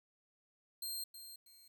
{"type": "tone with echo", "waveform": "15% pulse", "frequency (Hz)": 4186, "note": "C8", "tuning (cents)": 0, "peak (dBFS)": -33, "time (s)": [0.82, 1.04], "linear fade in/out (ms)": 5, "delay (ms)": 320, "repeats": 2, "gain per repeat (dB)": -10, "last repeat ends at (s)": 1.68, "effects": ["12-bit"]}